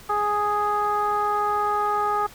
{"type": "tone with low-pass filter", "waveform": "15% pulse", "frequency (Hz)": 415.3, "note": "G#4", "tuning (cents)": 0, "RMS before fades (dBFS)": -23, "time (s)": [0.09, 2.27], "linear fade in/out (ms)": 10, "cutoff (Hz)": 1100, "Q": 6.5, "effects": ["pink hiss -46 dBFS RMS until 2.34 s"]}